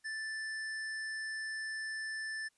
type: tone with hard clipping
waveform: sine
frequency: 1760 Hz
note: A6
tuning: in tune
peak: -39 dBFS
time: 0.04-2.49 s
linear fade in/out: 20 ms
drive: 14 dB
effects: white hiss -75 dBFS RMS until 2.57 s + resampled to 24000 Hz